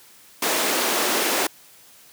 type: high-pass noise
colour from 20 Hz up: pink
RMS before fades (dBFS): -22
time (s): 0.42-1.47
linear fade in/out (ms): 5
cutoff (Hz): 280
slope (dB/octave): 24
effects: white hiss -50 dBFS RMS until 2.12 s + high-pass 80 Hz 12 dB/octave